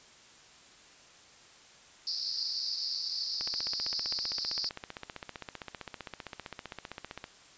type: band-pass noise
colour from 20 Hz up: pink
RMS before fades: -35 dBFS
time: 2.07-4.69 s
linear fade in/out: 0 ms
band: 4400 to 5200 Hz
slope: 96 dB/octave
type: click train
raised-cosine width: 0.3 ms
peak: -23 dBFS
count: 60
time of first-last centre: 3.41-7.241 s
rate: 15.4 Hz
effects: white hiss -56 dBFS RMS until 7.57 s + resampled to 16000 Hz